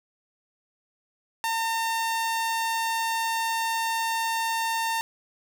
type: tone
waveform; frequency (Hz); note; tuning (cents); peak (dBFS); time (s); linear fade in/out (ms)
sawtooth; 908; A#5; -46; -21; 1.44-5.01; 0
effects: none